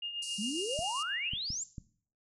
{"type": "tone with tremolo", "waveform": "sine", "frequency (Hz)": 2832, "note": "F7", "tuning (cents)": 23, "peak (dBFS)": -34, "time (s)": [0.02, 1.36], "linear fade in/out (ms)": 5, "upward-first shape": "triangle", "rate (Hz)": 7.4, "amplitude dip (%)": 65}
{"type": "band-pass noise", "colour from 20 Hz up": "white", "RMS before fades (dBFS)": -43, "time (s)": [0.22, 1.03], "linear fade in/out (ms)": 5, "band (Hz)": [4300, 9900], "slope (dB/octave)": 96}
{"type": "exponential sweep", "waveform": "sine", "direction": "up", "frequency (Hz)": [191.6, 7570], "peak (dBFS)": -34, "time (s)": [0.38, 1.64], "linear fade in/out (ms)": 10}
{"type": "clicks", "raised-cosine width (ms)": 5, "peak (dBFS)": -29, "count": 4, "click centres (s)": [0.791, 1.335, 1.504, 1.782]}
{"effects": ["noise-tail reverb RT60 0.5 s tail -17 dB re dry"]}